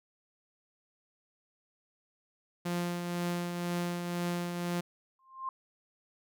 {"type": "tone with tremolo", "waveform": "sawtooth", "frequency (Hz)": 174.61, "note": "F3", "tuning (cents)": 0, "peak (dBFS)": -26, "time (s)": [2.65, 4.81], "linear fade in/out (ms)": 10, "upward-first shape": "triangle", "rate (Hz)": 2, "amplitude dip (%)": 45}
{"type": "tone with exponential growth", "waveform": "sine", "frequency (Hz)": 1056, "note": "C6", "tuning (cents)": 16, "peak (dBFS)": -30, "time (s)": [5.19, 5.49], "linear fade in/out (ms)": 2, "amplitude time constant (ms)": 65}
{"effects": []}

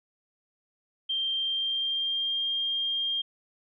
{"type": "tone with pitch glide", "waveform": "sine", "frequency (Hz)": [3166, 3208], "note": ["G7", "G7"], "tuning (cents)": [17, 39], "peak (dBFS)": -26, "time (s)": [1.09, 3.22], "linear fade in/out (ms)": 10, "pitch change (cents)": 22, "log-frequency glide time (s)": [1.36, 2.45], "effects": []}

